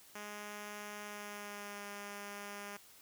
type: tone with pitch glide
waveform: 5% pulse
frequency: 207.7 to 203.3 Hz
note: G#3 to G#3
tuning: 0 to -37 cents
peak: -33 dBFS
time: 0.15-2.77 s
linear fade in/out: 5 ms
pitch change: -37 cents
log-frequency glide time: 1.03-1.86 s
effects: white hiss -60 dBFS RMS until 3.01 s